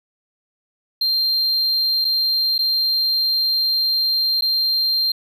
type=tone with dropouts; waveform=triangle; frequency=4175 Hz; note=C8; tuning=5 cents flat; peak=-15 dBFS; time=1.01-5.12 s; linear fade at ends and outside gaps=5 ms; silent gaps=2.046-2.049 / 2.581-2.589 / 4.41-4.421 s; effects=none